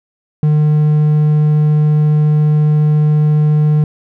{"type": "tone", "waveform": "triangle", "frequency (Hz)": 151.2, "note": "D#3", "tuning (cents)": -49, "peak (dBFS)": -6, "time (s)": [0.43, 3.84], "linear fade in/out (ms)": 2, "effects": []}